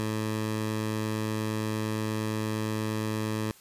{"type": "tone", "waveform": "15% pulse", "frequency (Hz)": 108.6, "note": "A2", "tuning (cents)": -22, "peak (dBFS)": -22, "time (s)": [0, 3.51], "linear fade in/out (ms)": 0, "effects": ["white hiss -55 dBFS RMS until 3.6 s", "resampled to 32000 Hz"]}